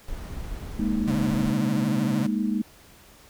brown noise, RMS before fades -34 dBFS, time 0.08-1.51 s, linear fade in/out 2 ms
sine chord, Ab suspended second, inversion none, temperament just, 207.7 / 233.6 / 311.5 Hz, Ab3 / Bb3 / Eb4, 0 / +4 / +2 cents, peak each -25 / -27 / -30 dBFS, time 0.79-2.62 s, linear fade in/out 5 ms
35% pulse tone with vibrato, 138.59 Hz, C#3, in tune, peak -25 dBFS, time 1.07-2.27 s, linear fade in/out 10 ms, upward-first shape triangle, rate 13 Hz, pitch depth 200 cents each way
effects pink hiss -52 dBFS RMS until 3.29 s

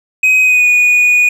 triangle tone with pitch glide, 2522 to 2463 Hz, D#7 to D#7, +23 to -18 cents, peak -5 dBFS, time 0.23-1.29 s, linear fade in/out 5 ms, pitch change -41 cents, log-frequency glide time 0.42-0.68 s, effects none

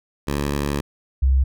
10% pulse / sine tone pair in turn, 71.6 / 66.19 Hz, D2 / C2, -43 / +21 cents, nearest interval minor second, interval 136 cents, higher first, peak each -13 dBFS, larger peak neither, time 0.27-0.81 / 1.22-1.44 s, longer first, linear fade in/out 10 ms, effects none

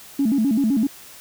sine tone with vibrato, 246.9 Hz, B3, in tune, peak -15 dBFS, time 0.19-0.87 s, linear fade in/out 5 ms, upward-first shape square, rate 7.8 Hz, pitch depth 210 cents each way, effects tanh soft clip ceiling -11 dBFS + white hiss -43 dBFS RMS until 1.2 s

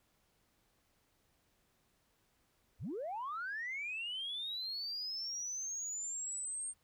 sine linear sweep, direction up, 47.91 to 8710 Hz, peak -37 dBFS, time 2.79-6.74 s, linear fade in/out 50 ms, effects tanh soft clip ceiling -34 dBFS + pink hiss -75 dBFS RMS until 6.83 s

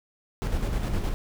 brown noise with tremolo, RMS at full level -25 dBFS, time 0.42-1.14 s, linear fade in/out 0 ms, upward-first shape square, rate 9.7 Hz, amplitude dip 40%, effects none

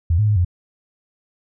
sine tone with pitch steps, 83.8 / 106.5 / 105.1 / 88.6 Hz, E2 / G#2 / G#2 / F2, +29 / +44 / +21 / +25 cents, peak -13 dBFS, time 0.1-0.448 s, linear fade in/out 5 ms, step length 87 ms, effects none

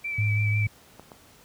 sine tone with vibrato, 2319 Hz, D7, 22 cents flat, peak -28 dBFS, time 0.04-0.67 s, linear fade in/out 10 ms, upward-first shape sine, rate 6 Hz, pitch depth 24 cents each way
sine tone, 105.6 Hz, G#2, 29 cents sharp, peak -21 dBFS, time 0.18-0.67 s, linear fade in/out 5 ms
clicks, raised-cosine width 1 ms, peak -29 dBFS, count 2, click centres 0.996 / 1.118 s
effects pink hiss -54 dBFS RMS until 1.44 s + high-pass 60 Hz 12 dB/octave

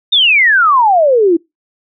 sine exponential sweep, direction down, 3729 to 319 Hz, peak -6 dBFS, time 0.12-1.37 s, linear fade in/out 10 ms, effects noise-tail reverb RT60 0.2 s tail -25 dB re dry

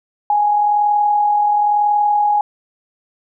sine tone with amplitude modulation, 830.6 Hz, G#5, in tune, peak -10 dBFS, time 0.3-2.41 s, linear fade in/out 2 ms, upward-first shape sine, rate 41 Hz, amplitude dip 35%, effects none

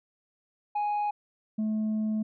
sine tone pair in turn, 830.6 / 216.2 Hz, G#5 / A3, 0 / -30 cents, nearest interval octave + major seventh, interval 2330 cents, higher first, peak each -23 dBFS, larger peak neither, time 0.75-1.11 / 1.58-2.23 s, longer second, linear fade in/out 10 ms, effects tanh soft clip ceiling -25 dBFS

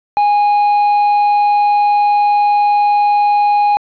triangle tone, 825 Hz, G#5, 12 cents flat, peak -7 dBFS, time 0.17-3.77 s, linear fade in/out 0 ms, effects resampled to 11025 Hz + 7-bit

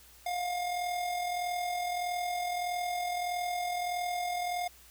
square tone with amplitude modulation, 711 Hz, F5, 31 cents sharp, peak -30 dBFS, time 0.26-4.68 s, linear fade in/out 5 ms, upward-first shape sine, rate 41.6 Hz, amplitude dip 40%, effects added 60 Hz sine -61 dBFS peak until 4.9 s + white hiss -57 dBFS RMS until 4.9 s

